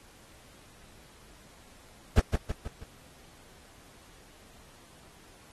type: noise with echo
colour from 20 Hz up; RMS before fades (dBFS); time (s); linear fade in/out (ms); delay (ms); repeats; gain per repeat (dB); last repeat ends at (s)
brown; -17; 2.17-2.2; 5; 160; 4; -6; 2.84
effects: pink hiss -56 dBFS RMS until 5.52 s + AAC 32 kbps